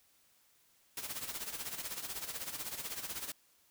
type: noise with tremolo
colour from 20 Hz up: white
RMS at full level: -39 dBFS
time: 0.97-3.32 s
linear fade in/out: 2 ms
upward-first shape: sine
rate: 16 Hz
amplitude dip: 70%
effects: white hiss -69 dBFS RMS until 3.7 s